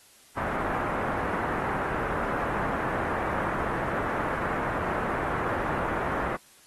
white low-pass noise, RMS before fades -30 dBFS, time 0.36-6.37 s, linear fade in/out 20 ms, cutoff 1500 Hz, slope 24 dB/octave, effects white hiss -56 dBFS RMS until 6.66 s + AAC 32 kbps

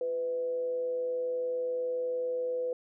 sine tone with frequency modulation, 499.3 Hz, B4, 19 cents sharp, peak -29 dBFS, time 0.01-2.73 s, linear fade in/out 2 ms, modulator 150 Hz, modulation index 0.21, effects none

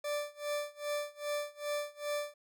40% pulse tone with tremolo, 587.3 Hz, D5, in tune, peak -31 dBFS, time 0.04-2.34 s, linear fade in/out 5 ms, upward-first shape sine, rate 2.5 Hz, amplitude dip 95%, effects none

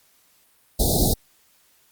pink band-stop noise, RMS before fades -19 dBFS, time 0.79-1.14 s, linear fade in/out 10 ms, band 800 to 3700 Hz, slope 96 dB/octave, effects white hiss -60 dBFS RMS until 1.91 s + Opus 48 kbps

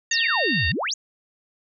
sine exponential two-way sweep, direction down then up, 7130 to 71.2 to 7130 Hz, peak -23 dBFS, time 0.11-0.94 s, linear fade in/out 5 ms, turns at 0.68 s
harmonic tone, 919 Hz, A#5, 25 cents flat, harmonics 2 / 3 / 4 / 5, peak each -23 / -27 / -29 / -31 dBFS, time 0.11-0.72 s, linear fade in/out 5 ms
effects none

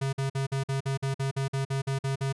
square tone bursts, 135.8 Hz, C#3, 35 cents flat, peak -27 dBFS, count 14, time 0.01-2.327 s, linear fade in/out 10 ms, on 120 ms, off 49 ms, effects resampled to 24000 Hz

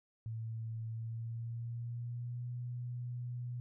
sine tone with pitch glide, 112.7 to 122.19 Hz, A2 to B2, +42 to -18 cents, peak -38 dBFS, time 0.26-3.6 s, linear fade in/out 0 ms, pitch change +140 cents, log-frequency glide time 0.89-2.48 s, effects none

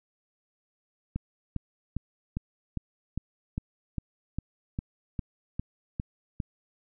click train, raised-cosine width 5 ms, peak -18 dBFS, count 14, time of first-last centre 1.16-6.402 s, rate 2.48 Hz, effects none

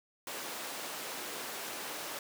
pink high-pass noise, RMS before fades -41 dBFS, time 0.27-2.19 s, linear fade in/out 2 ms, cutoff 390 Hz, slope 12 dB/octave, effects none

